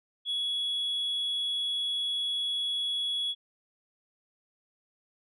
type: tone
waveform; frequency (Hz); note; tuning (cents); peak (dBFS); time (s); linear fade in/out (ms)
sine; 3365; G#7; +22; -26; 0.25-3.35; 50
effects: tanh soft clip ceiling -26 dBFS